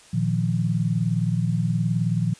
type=chord; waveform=sine; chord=Bb suspended fourth; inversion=none; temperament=equal with one note detuned; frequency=116.88 / 155.56 / 174.61 Hz; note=Bb2 / Eb3 / F3; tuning=+5 / 0 / 0 cents; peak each=-24 / -25 / -24 dBFS; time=0.13-2.34 s; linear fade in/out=10 ms; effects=white hiss -50 dBFS RMS until 2.39 s + resampled to 22050 Hz